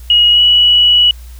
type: tone with pitch glide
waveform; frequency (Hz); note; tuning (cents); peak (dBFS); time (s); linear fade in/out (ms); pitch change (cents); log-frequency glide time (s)
sine; 2895 to 2935; F#7 to F#7; -38 to -15; -5; 0.1-1.11; 2; +23; 0.32-0.4
effects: added 60 Hz sine -29 dBFS peak until 1.39 s + white hiss -44 dBFS RMS until 1.39 s